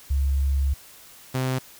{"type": "tone pair in turn", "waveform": ["sine", "sawtooth"], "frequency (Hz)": [68.7, 129.69], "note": ["C#2", "C3"], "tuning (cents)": [-15, -15], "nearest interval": "major seventh", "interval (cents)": 1100, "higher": "second", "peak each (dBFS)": -19, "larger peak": "neither", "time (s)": [[0.1, 0.74], [1.34, 1.59]], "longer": "first", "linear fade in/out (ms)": 10, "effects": ["white hiss -48 dBFS RMS until 1.79 s"]}